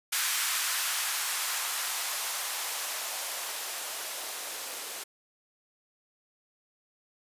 violet noise with band-pass filter sweep, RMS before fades -33 dBFS, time 0.12-5.04 s, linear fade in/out 10 ms, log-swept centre 1400 to 430 Hz, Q 1.3, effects resampled to 32000 Hz

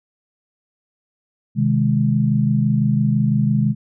sine chord, Ab major, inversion first, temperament just, 129.78 / 155.74 / 207.7 Hz, C3 / Eb3 / Ab3, -14 / +2 / 0 cents, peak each -18 / -20 / -18 dBFS, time 1.55-3.75 s, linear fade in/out 50 ms, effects none

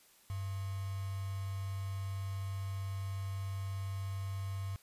sine tone with quantisation, 97.1 Hz, G2, 16 cents flat, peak -36 dBFS, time 0.3-4.76 s, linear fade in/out 0 ms, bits 8, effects white hiss -64 dBFS RMS until 4.82 s + resampled to 32000 Hz

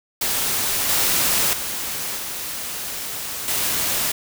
white noise with level steps, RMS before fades -22 / -19 / -27 / -29 / -22 dBFS, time 0.21-4.12 s, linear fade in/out 5 ms, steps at 0.89 / 1.53 / 2.17 / 3.48 s, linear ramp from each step 2 ms, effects none

